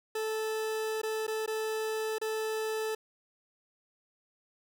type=tone with dropouts; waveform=40% pulse; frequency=437.6 Hz; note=A4; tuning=9 cents flat; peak=-30 dBFS; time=0.15-2.95 s; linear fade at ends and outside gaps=5 ms; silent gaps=1.017-1.032 / 1.268-1.278 / 1.462-1.476 / 2.184-2.214 s; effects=none